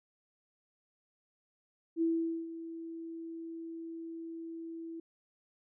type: tone with ADSR envelope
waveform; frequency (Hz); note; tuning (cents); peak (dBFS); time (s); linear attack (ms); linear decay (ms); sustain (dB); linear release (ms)
sine; 329.7; E4; 0; -26; 1.96-5; 57; 450; -14; 4
effects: none